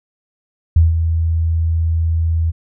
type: tone with ADSR envelope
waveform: sine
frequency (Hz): 82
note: E2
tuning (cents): -9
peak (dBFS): -5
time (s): 0.76-2.52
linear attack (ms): 5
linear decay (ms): 160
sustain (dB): -8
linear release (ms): 26
effects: none